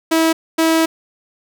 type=tone pair in turn; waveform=sawtooth; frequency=324.3 / 324.3 Hz; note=E4 / E4; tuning=-28 / -28 cents; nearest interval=unison; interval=0 cents; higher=neither; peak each=-8 dBFS; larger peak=neither; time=0.11-0.33 / 0.58-0.86 s; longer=second; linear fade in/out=10 ms; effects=none